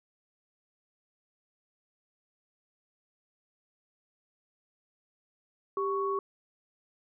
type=tone pair together; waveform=sine; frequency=393.9 / 1112 Hz; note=G4 / C#6; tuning=+8 / +5 cents; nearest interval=octave + tritone; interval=1797 cents; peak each=-30 / -31 dBFS; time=5.77-6.19 s; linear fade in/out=2 ms; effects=none